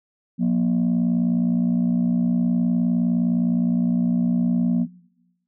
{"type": "tone pair together", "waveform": "sine", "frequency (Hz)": [178.98, 238.5], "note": ["F3", "A#3"], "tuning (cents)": [43, 40], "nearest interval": "perfect fourth", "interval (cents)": 497, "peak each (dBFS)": -18, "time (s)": [0.38, 4.87], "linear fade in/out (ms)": 50, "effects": ["noise-tail reverb RT60 1.0 s tail -22 dB re dry", "tanh soft clip ceiling -14 dBFS"]}